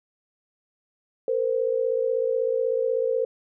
sine tone pair together, 458.7 / 514.9 Hz, A#4 / C5, -28 / -28 cents, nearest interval major second, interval 200 cents, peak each -24 / -24 dBFS, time 1.28-3.25 s, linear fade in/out 2 ms, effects none

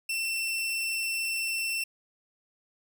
sawtooth tone, 2691 Hz, E7, 35 cents sharp, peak -25 dBFS, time 0.09-1.84 s, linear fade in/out 5 ms, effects none

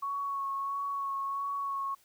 sine tone with vibrato, 1108.7 Hz, C#6, in tune, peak -31 dBFS, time 0.02-1.95 s, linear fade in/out 10 ms, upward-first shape sine, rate 1.5 Hz, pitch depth 19 cents each way, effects white hiss -65 dBFS RMS until 2.04 s

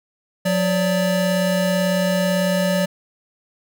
square tone pair together, 180.64 / 580 Hz, F#3 / D5, -41 / -22 cents, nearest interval octave + minor sixth, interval 2019 cents, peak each -20 / -21 dBFS, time 0.45-2.86 s, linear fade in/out 10 ms, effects none

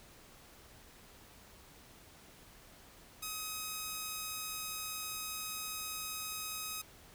5% pulse tone, 1265 Hz, D#6, 28 cents sharp, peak -27 dBFS, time 3.22-6.82 s, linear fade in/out 10 ms, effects pink hiss -58 dBFS RMS until 7.14 s

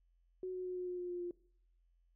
sine tone with pitch steps, 370 / 367.2 / 364.5 / 361.8 / 359.1 / 356.4 / 353.7 / 351.1 Hz, F#4 / F#4 / F#4 / F#4 / F4 / F4 / F4 / F4, 0 / -13 / -26 / -39 / +48 / +35 / +22 / +9 cents, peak -38 dBFS, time 0.43-1.31 s, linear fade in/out 2 ms, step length 110 ms, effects noise-tail reverb RT60 0.6 s tail -21 dB re dry + added 43 Hz sine -69 dBFS peak until 2.15 s

